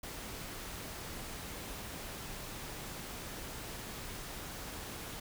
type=noise; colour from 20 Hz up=pink; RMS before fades=-44 dBFS; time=0.03-5.2 s; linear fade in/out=5 ms; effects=none